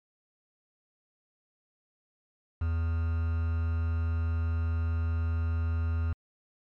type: tone with quantisation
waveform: triangle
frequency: 82.41 Hz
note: E2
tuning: in tune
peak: -24 dBFS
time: 2.61-6.13 s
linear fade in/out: 5 ms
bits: 7
effects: low-pass 2000 Hz 12 dB/octave + MP3 96 kbps